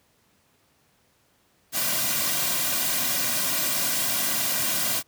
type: noise with comb filter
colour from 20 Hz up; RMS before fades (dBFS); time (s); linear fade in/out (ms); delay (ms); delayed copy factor
white; -25; 1.72-5.03; 50; 2.3; -0.75
effects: pink hiss -64 dBFS RMS until 5.07 s + high-pass 80 Hz 12 dB/octave